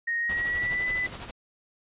sine tone with pitch glide, 1864.7 to 1998.5 Hz, A#6 to B6, 0 to +20 cents, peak -25 dBFS, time 0.07-1.07 s, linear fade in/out 10 ms, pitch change +120 cents, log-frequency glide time 0.19-0.86 s
pink noise with tremolo, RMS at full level -37 dBFS, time 0.29-1.31 s, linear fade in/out 5 ms, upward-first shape sine, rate 12 Hz, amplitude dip 55%
effects resampled to 8000 Hz

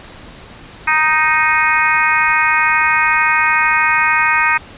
harmonic tone, 311.1 Hz, D#4, in tune, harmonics 3 / 4 / 5 / 6 / 7 / 8, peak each -18 / -18 / -18 / -18 / -18 / -18 dBFS, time 0.87-4.58 s, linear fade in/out 10 ms, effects pink hiss -37 dBFS RMS until 4.77 s + resampled to 8000 Hz

